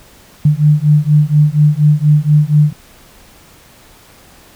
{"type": "beating tone pair", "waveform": "sine", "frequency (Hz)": [147.7, 151.9], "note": ["D3", "D#3"], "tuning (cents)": [10, -41], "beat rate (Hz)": 4.2, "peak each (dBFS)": -10, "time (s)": [0.45, 2.73], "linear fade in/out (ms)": 5, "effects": ["pink hiss -43 dBFS RMS until 4.55 s"]}